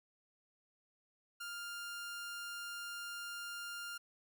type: tone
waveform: sawtooth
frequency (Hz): 1400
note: F6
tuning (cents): +4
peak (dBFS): -39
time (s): 1.4-3.98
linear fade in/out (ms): 10
effects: none